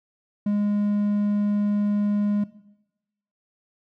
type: tone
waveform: triangle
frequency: 206.1 Hz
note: G#3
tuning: 13 cents flat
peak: -18 dBFS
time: 0.46-2.44 s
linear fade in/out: 5 ms
effects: noise-tail reverb RT60 0.9 s tail -17 dB re dry